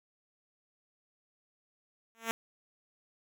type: tone with exponential growth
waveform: 5% pulse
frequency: 227.2 Hz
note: A#3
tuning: 44 cents flat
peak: -16 dBFS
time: 2.15-2.31 s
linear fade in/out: 0 ms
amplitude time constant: 33 ms
effects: none